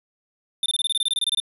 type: tone bursts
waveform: square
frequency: 3583 Hz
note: A7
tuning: 31 cents sharp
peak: -20 dBFS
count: 15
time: 0.63-1.401 s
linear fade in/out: 2 ms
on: 29 ms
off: 24 ms
effects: resampled to 32000 Hz